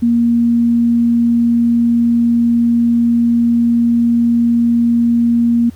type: tone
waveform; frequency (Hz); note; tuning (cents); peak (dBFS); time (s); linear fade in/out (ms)
sine; 235.1; A#3; +15; -9; 0.02-5.7; 10
effects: added 85 Hz sine -35 dBFS peak until 5.75 s + pink hiss -48 dBFS RMS until 5.75 s